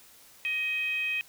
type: tone with frequency modulation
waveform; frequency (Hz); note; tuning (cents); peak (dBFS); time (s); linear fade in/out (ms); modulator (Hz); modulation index
sine; 2522; D#7; +23; -27; 0.45-1.21; 0; 652; 0.48
effects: white hiss -55 dBFS RMS until 1.28 s